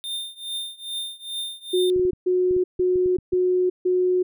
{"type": "tone with tremolo", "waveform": "square", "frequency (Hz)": 3622, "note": "A7", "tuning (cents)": 49, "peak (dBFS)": -26, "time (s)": [0.04, 1.9], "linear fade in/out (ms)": 0, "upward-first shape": "triangle", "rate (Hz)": 2.4, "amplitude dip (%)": 95}
{"type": "tone bursts", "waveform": "sine", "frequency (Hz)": 364.7, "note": "F#4", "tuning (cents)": -25, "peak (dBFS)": -17, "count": 5, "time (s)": [1.73, 4.23], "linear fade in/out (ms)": 10, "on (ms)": 380, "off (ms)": 150}
{"type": "clicks", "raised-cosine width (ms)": 5, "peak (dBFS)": -26, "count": 11, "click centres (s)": [1.962, 1.996, 2.052, 2.133, 2.51, 2.565, 2.795, 2.958, 3.06, 3.186, 3.334]}
{"effects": []}